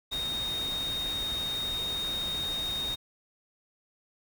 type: tone in noise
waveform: sine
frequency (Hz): 3712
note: A#7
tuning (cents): -8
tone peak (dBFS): -30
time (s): 0.11-2.96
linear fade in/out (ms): 20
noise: pink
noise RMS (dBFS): -40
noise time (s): 0.11-2.96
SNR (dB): +7
effects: none